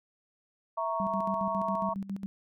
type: chord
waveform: sine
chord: A# diminished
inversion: second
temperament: equal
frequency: 659.3 / 932.3 / 1108.7 Hz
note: E5 / A#5 / C#6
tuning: 0 / 0 / 0 cents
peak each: -33 dBFS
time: 0.77-1.94 s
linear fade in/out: 10 ms
type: tone with tremolo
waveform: sine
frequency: 196 Hz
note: G3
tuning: in tune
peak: -31 dBFS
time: 1-2.26 s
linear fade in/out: 0 ms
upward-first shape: square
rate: 7.3 Hz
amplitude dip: 75%
effects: none